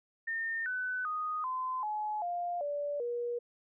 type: tone with pitch steps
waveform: sine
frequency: 1819 / 1503.3 / 1242.4 / 1026.8 / 848.6 / 701.3 / 579.6 / 479 Hz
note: A#6 / F#6 / D#6 / C6 / G#5 / F5 / D5 / A#4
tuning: -43 / +27 / -3 / -33 / +37 / +7 / -23 / +47 cents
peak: -32 dBFS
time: 0.27-3.39 s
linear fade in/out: 10 ms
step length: 390 ms
effects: none